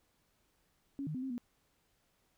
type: tone with pitch steps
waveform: sine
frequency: 277.7 / 153.6 / 255.4 / 265.5 / 242.6 Hz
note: C#4 / D#3 / C4 / C4 / B3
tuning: +3 / -22 / -42 / +25 / -31 cents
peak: -36 dBFS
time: 0.99-1.38 s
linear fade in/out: 0 ms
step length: 78 ms
effects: pink hiss -75 dBFS RMS until 2.37 s